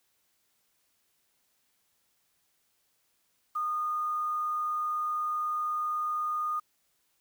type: tone with quantisation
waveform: sine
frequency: 1226 Hz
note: D#6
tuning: 26 cents flat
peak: -28 dBFS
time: 3.55-6.6 s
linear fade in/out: 10 ms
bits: 9
effects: white hiss -73 dBFS RMS until 7.2 s